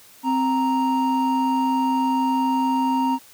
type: tone pair together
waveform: triangle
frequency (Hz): 261.6 / 932.2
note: C4 / A#5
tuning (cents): 0 / 0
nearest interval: octave + minor seventh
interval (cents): 2200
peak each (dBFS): -19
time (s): 0.23-3.19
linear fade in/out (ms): 50
effects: white hiss -49 dBFS RMS until 3.33 s + high-pass 60 Hz 12 dB/octave